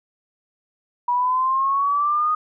sine exponential sweep, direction up, 967 to 1244.5 Hz, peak -17 dBFS, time 1.08-2.35 s, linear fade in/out 5 ms, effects none

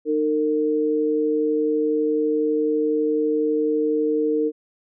sine tone pair together, 306 / 456 Hz, D#4 / A#4, -29 / -38 cents, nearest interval perfect fifth, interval 691 cents, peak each -22 / -20 dBFS, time 0.05-4.52 s, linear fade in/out 50 ms, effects none

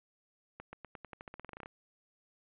accelerating click train, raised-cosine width 0.5 ms, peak -30 dBFS, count 17, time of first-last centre 0.6-1.659 s, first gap 130 ms, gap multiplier 0.9, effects resampled to 8000 Hz

